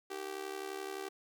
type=tone with amplitude modulation; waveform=sawtooth; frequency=388.3 Hz; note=G4; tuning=16 cents flat; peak=-32 dBFS; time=0.1-1.09 s; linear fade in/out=10 ms; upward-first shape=sine; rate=71.6 Hz; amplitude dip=80%; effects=none